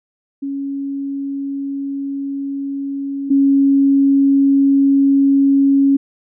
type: tone pair in turn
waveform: sine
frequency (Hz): 277.2 / 276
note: C#4 / C#4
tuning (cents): 0 / -7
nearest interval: unison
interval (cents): 7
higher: first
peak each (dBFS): -20 / -9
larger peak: second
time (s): 0.42-3.3 / 3.3-5.97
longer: first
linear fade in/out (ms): 10
effects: none